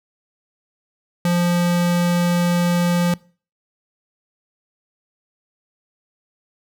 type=tone; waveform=square; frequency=174.61 Hz; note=F3; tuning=in tune; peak=-16 dBFS; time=1.25-3.14 s; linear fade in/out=2 ms; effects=noise-tail reverb RT60 0.4 s tail -23 dB re dry